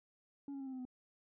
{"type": "tone with pitch steps", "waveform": "sine", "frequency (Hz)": [280.8, 274.9, 269.1, 263.4, 257.8, 252.3], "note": ["C#4", "C#4", "C4", "C4", "C4", "B3"], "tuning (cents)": [22, -14, 49, 12, -26, 37], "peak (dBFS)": -39, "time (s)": [0.48, 0.852], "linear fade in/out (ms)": 2, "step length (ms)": 62, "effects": ["tanh soft clip ceiling -41 dBFS"]}